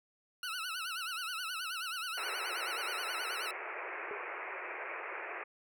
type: tone with vibrato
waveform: 20% pulse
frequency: 1392 Hz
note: F6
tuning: 6 cents flat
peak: -32 dBFS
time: 0.43-3.51 s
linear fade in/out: 2 ms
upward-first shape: sine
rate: 9.4 Hz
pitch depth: 140 cents each way
type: band-pass noise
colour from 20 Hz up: white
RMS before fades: -42 dBFS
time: 2.17-5.44 s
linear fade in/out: 10 ms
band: 340 to 2500 Hz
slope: 96 dB/octave
type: tone with exponential decay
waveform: sine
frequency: 412 Hz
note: G#4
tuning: 14 cents flat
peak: -35 dBFS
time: 4.11-4.21 s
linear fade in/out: 1 ms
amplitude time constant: 21 ms
effects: none